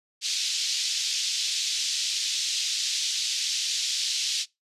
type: band-pass noise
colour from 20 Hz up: pink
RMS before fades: -28 dBFS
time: 0.21-4.46 s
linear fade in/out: 50 ms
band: 3300 to 6600 Hz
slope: 24 dB/octave
effects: noise-tail reverb RT60 0.2 s tail -23 dB re dry + resampled to 32000 Hz